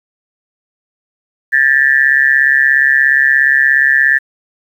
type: tone with amplitude modulation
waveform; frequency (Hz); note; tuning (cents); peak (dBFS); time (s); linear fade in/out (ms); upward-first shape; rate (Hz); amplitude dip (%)
sine; 1760; A6; 0; -3; 1.52-4.19; 20; sine; 137; 95
effects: 7-bit